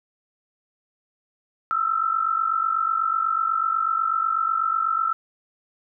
sine tone pair together, 1292.9 / 1341 Hz, E6 / E6, -34 / +29 cents, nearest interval minor second, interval 63 cents, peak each -24 / -22 dBFS, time 1.71-5.13 s, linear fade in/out 0 ms, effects none

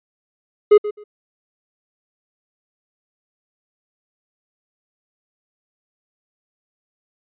triangle tone with echo, 417.9 Hz, G#4, 11 cents sharp, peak -4 dBFS, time 0.71-0.78 s, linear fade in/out 10 ms, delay 130 ms, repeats 2, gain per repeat -15 dB, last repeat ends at 1.04 s, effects resampled to 8000 Hz

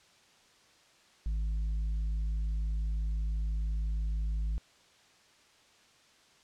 sine tone with tanh clipping, 53 Hz, G#1, 36 cents sharp, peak -30 dBFS, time 1.26-4.58 s, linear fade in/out 0 ms, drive 4 dB, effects white hiss -62 dBFS RMS until 6.43 s + low-pass 6000 Hz 12 dB/octave

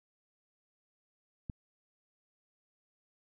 click, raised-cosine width 5 ms, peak -26 dBFS, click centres 1.498 s, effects none

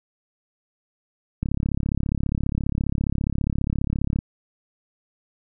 click train, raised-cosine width 5 ms, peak -11 dBFS, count 97, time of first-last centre 1.43-4.189 s, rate 34.8 Hz, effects none

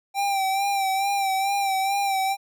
square tone with vibrato, 784 Hz, G5, in tune, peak -22 dBFS, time 0.14-2.37 s, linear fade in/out 50 ms, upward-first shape sine, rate 2.3 Hz, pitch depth 43 cents each way, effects none

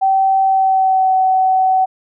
sine tone with pitch glide, 771 to 754.7 Hz, G5 to F#5, -29 to +34 cents, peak -10 dBFS, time 0.01-1.86 s, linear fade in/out 20 ms, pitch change -37 cents, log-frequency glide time 0.43-1.15 s, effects none

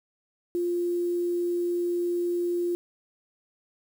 sine tone with quantisation, 349.2 Hz, F4, in tune, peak -24 dBFS, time 0.55-2.75 s, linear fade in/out 0 ms, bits 8, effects none

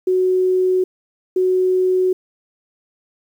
sine tone pair in turn, 370 / 370 Hz, F#4 / F#4, 0 / 0 cents, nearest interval unison, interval 0 cents, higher neither, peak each -13 dBFS, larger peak neither, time 0.07-0.84 / 1.36-2.13 s, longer neither, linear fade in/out 5 ms, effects 8-bit

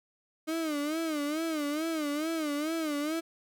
35% pulse tone with vibrato, 307.9 Hz, D#4, 18 cents flat, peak -28 dBFS, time 0.47-3.21 s, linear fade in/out 20 ms, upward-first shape sine, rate 2.3 Hz, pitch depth 120 cents each way, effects none

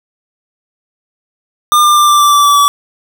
square tone with pitch steps, 1204 / 1195.7 / 1187.4 / 1179.2 / 1171.1 / 1163 / 1155 / 1147 Hz, D6 / D6 / D6 / D6 / D6 / D6 / D6 / D6, +43 / +31 / +19 / +7 / -5 / -17 / -29 / -41 cents, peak -6 dBFS, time 1.72-2.68 s, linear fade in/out 0 ms, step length 120 ms, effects none

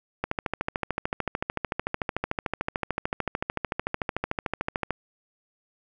click train, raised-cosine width 0.5 ms, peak -11 dBFS, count 64, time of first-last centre 0.24-4.907 s, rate 13.5 Hz, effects none

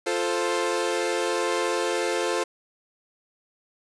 sawtooth chord, F major, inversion none, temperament equal, 349.2 / 440 / 523.3 Hz, F4 / A4 / C5, 0 / 0 / 0 cents, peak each -24 dBFS, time 0.06-2.44 s, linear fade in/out 10 ms, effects resampled to 22050 Hz + 7-bit

